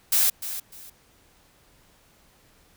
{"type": "noise with echo", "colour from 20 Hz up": "blue", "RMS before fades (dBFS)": -20, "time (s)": [0.12, 0.3], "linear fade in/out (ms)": 5, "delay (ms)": 300, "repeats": 2, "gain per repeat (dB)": -12, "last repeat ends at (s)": 0.9, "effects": ["pink hiss -59 dBFS RMS until 2.76 s"]}